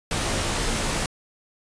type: noise with comb filter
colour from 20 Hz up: pink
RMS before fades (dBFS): -25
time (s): 0.11-1.06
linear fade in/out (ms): 2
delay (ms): 16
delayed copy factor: -0.6
effects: resampled to 22050 Hz